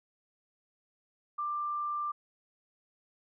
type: tone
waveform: sine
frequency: 1185 Hz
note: D6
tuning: 15 cents sharp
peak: -31 dBFS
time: 1.38-2.12 s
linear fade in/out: 10 ms
effects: none